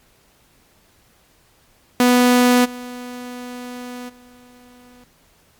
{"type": "tone with level steps", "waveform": "sawtooth", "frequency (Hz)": 246.9, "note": "B3", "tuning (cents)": 0, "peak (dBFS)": [-7, -26, -41], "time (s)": [2, 5.04], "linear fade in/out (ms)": 2, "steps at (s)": [2.64, 4.08], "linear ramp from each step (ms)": 20, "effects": ["pink hiss -56 dBFS RMS until 5.59 s", "MP3 96 kbps"]}